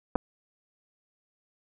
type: clicks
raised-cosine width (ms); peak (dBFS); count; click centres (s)
1; -12; 2; 0.155 / 0.159
effects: none